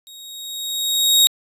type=tone with level ramp; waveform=sawtooth; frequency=3768 Hz; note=A#7; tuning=18 cents sharp; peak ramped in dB=-36 to -6 dBFS; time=0.07-1.27 s; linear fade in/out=0 ms; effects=resampled to 32000 Hz